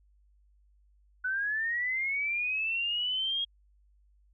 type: linear sweep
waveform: sine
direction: up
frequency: 1485 to 3284 Hz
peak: -28 dBFS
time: 1.24-3.45 s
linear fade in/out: 10 ms
effects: added 50 Hz sine -61 dBFS peak until 4.33 s